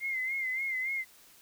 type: tone with vibrato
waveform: sine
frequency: 2093 Hz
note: C7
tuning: in tune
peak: -30 dBFS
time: 0-1.05 s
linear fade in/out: 50 ms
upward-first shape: sine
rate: 3.5 Hz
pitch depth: 62 cents each way
effects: white hiss -58 dBFS RMS until 1.41 s